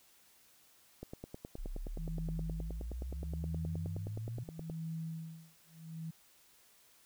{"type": "click train", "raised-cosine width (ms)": 2, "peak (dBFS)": -30, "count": 36, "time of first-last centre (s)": [1.03, 4.699], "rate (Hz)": 9.54}
{"type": "exponential sweep", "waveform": "sine", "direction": "up", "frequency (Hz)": [31.46, 122.5], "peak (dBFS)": -38, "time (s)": [1.58, 4.44], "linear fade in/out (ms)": 10}
{"type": "tone with tremolo", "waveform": "sine", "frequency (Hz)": 162.2, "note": "E3", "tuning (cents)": -28, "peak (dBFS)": -37, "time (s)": [1.98, 6.11], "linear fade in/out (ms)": 10, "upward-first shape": "sine", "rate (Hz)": 0.76, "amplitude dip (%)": 100}
{"effects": ["white hiss -65 dBFS RMS until 7.05 s"]}